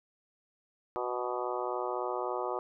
harmonic tone with a mistuned harmonic, 123.6 Hz, B2, 2 cents sharp, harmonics 3 / 4 / 5 / 6 / 7 / 8 / 9 / 10, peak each -37 / -38 / -39 / -40 / -40 / -41 / -42 / -42 dBFS, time 0.96-2.59 s, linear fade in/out 0 ms, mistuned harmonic 9, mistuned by +22 cents, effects none

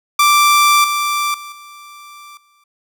sawtooth tone with level steps, 1174.7 Hz, D6, in tune, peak -5 / -12 / -26 / -32 / -49 dBFS, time 0.19-2.64 s, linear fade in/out 5 ms, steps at 0.84 / 1.34 / 1.52 / 2.37 s, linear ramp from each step 2 ms, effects none

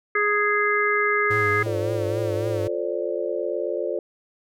harmonic tone, 415.3 Hz, G#4, in tune, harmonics 1 / 3 / 4 / 5, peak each -24 / -24 / -24 / -24 dBFS, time 0.15-1.63 s, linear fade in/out 5 ms
square tone with vibrato, 104.8 Hz, G#2, 16 cents sharp, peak -28 dBFS, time 1.3-2.68 s, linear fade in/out 10 ms, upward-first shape triangle, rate 3.6 Hz, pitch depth 98 cents each way
sine chord, D minor seventh, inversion first, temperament just, 352.4 / 440.5 / 528.6 / 587.3 Hz, F4 / A4 / C5 / D5, +16 / +2 / +18 / 0 cents, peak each -29 dBFS, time 1.66-3.99 s, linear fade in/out 2 ms
effects none

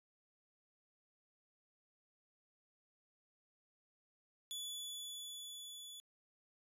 sawtooth tone with level ramp, 3438 Hz, A7, 41 cents flat, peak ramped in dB -39 to -47 dBFS, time 4.51-6 s, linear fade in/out 0 ms, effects resampled to 32000 Hz

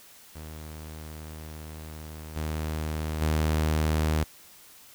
sawtooth tone with level steps, 77.78 Hz, D#2, in tune, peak -35 / -25 / -19 dBFS, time 0.35-4.24 s, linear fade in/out 10 ms, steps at 2.36 / 3.21 s, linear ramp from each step 5 ms, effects white hiss -52 dBFS RMS until 4.94 s

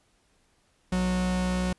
45% pulse tone pair together, 61.23 / 183.2 Hz, B1 / F#3, -14 / -17 cents, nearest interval octave + perfect fifth, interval 1897 cents, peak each -32 / -25 dBFS, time 0.92-1.73 s, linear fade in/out 5 ms, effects pink hiss -67 dBFS RMS until 1.78 s + resampled to 24000 Hz

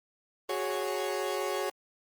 30% pulse chord, F# suspended second, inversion none, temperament equal, 370 / 415.3 / 554.4 Hz, F#4 / G#4 / C#5, 0 / 0 / 0 cents, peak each -32 dBFS, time 0.49-1.7 s, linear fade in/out 5 ms, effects Opus 24 kbps

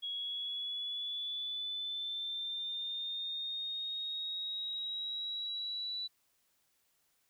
sine linear sweep, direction up, 3322 to 3959 Hz, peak -36 dBFS, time 0.02-6.08 s, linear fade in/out 20 ms, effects white hiss -75 dBFS RMS until 7.29 s

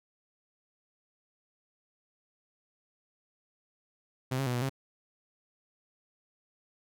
sawtooth tone with pitch steps, 129.5 / 136.2 / 123.8 / 121.9 / 134.5 Hz, C3 / C#3 / B2 / B2 / C3, -17 / -30 / +5 / -22 / +48 cents, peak -25 dBFS, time 4.31-4.695 s, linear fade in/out 10 ms, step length 77 ms, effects none

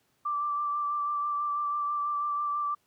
sine tone with vibrato, 1172 Hz, D6, 4 cents flat, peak -27 dBFS, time 0.25-2.75 s, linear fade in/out 10 ms, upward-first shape sine, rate 6.1 Hz, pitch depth 18 cents each way, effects pink hiss -71 dBFS RMS until 2.86 s + high-pass 100 Hz 12 dB/octave

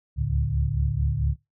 sine tone cluster, 68.6 / 73.1 / 108.9 / 143.2 Hz, C#2 / D2 / A2 / D3, -17 / -7 / -17 / -43 cents, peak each -27 dBFS, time 0.16-1.36 s, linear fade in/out 50 ms, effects noise-tail reverb RT60 0.2 s tail -22 dB re dry

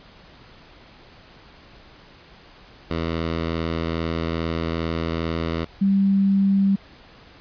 10% pulse / sine tone pair in turn, 82.41 / 196.01 Hz, E2 / G3, 0 / 0 cents, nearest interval octave + minor third, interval 1500 cents, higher second, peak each -15 dBFS, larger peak neither, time 2.9-5.65 / 5.81-6.76 s, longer first, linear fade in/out 10 ms, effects pink hiss -48 dBFS RMS until 7.4 s + resampled to 11025 Hz

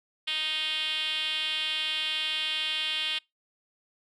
5% pulse tone with band-pass filter, 311.1 Hz, D#4, in tune, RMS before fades -30 dBFS, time 0.27-3.19 s, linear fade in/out 10 ms, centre 3200 Hz, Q 3.9, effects noise-tail reverb RT60 0.2 s tail -26 dB re dry

